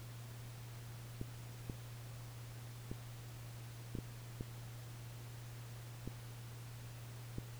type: clicks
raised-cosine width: 3 ms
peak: -29 dBFS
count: 8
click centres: 1.214 / 1.698 / 2.915 / 3.952 / 3.987 / 4.409 / 6.076 / 7.384 s
effects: added 118 Hz sine -48 dBFS peak until 7.59 s + pink hiss -57 dBFS RMS until 7.59 s